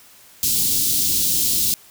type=band-stop noise; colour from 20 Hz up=white; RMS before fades=-19 dBFS; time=0.43-1.74 s; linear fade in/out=0 ms; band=320 to 3600 Hz; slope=24 dB/octave; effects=white hiss -48 dBFS RMS until 1.9 s